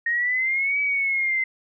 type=exponential two-way sweep; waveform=sine; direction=up then down; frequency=1854 to 2291 to 2061 Hz; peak=-20 dBFS; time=0.06-1.44 s; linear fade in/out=5 ms; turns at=0.8 s; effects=none